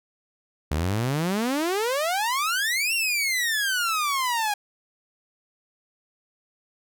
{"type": "exponential two-way sweep", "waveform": "sawtooth", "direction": "up then down", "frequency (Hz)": [70.8, 2794, 812], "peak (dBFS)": -19, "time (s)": [0.71, 4.54], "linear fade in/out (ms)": 5, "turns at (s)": 2.94, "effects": []}